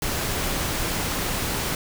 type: noise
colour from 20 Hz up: pink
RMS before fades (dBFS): -26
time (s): 0.02-1.75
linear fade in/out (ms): 2
effects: none

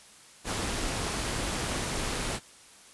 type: noise with amplitude modulation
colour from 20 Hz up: pink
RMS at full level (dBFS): -29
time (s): 0.44-2.4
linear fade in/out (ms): 50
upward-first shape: sine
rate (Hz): 283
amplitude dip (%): 55
effects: white hiss -53 dBFS RMS until 2.93 s + resampled to 24000 Hz

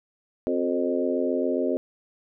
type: harmonic tone with a mistuned harmonic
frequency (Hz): 87.31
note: F2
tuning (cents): 0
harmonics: 3 / 4 / 5 / 6 / 7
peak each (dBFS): -27 / -28 / -29 / -30 / -30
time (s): 0.47-1.77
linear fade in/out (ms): 0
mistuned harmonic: 4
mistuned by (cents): +40
effects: none

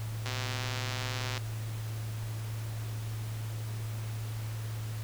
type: click train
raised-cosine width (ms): 0.2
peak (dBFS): -18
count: 144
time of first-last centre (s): 0.26-1.377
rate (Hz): 128
effects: added 110 Hz sine -34 dBFS peak until 5.03 s + pink hiss -47 dBFS RMS until 5.03 s

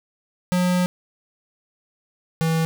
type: tone pair in turn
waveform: square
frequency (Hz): 180 / 162.36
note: F#3 / E3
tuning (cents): -47 / -26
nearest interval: major second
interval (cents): 179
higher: first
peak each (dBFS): -18 / -19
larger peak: first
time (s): 0.52-0.86 / 2.41-2.65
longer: first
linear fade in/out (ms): 0
effects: none

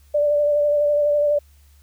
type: tone with vibrato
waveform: sine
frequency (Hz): 587.3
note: D5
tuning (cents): 0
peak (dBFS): -15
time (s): 0.14-1.39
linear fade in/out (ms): 10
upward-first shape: sine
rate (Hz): 12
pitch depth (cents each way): 21
effects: added 71 Hz sine -49 dBFS peak until 1.82 s + white hiss -60 dBFS RMS until 1.82 s

